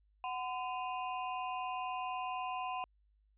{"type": "ring-modulated tone", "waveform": "square", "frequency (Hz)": 880, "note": "A5", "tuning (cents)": 0, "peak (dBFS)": -34, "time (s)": [0.24, 2.84], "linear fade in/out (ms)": 0, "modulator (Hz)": 138, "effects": ["added 51 Hz sine -68 dBFS peak until 3.37 s", "resampled to 8000 Hz"]}